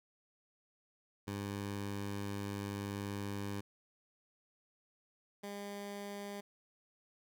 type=tone pair in turn; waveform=15% pulse; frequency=100.7 / 202.3 Hz; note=G2 / G#3; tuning=+47 / -45 cents; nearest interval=octave; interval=1208 cents; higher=second; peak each=-32 / -36 dBFS; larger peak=first; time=1.27-3.61 / 5.43-6.41 s; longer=first; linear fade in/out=10 ms; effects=none